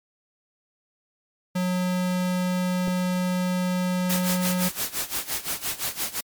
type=tone; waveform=square; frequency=181.7 Hz; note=F#3; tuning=31 cents flat; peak=-23 dBFS; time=1.55-4.69 s; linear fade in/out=10 ms
type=clicks; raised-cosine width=2 ms; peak=-22 dBFS; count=2; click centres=2.875 / 2.883 s
type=noise with tremolo; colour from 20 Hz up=white; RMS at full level=-26 dBFS; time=4.09-6.21 s; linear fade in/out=10 ms; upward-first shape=sine; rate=5.8 Hz; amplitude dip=85%
effects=MP3 96 kbps

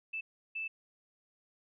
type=tone bursts at uneven times; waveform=sine; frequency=2637 Hz; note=E7; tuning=in tune; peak=-35 dBFS; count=2; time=0.13-0.21 / 0.55-0.68 s; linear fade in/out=10 ms; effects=none

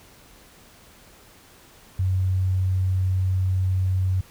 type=tone; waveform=sine; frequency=93.4 Hz; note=F#2; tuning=17 cents sharp; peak=-19 dBFS; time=1.99-4.21 s; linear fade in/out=5 ms; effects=pink hiss -51 dBFS RMS until 4.3 s

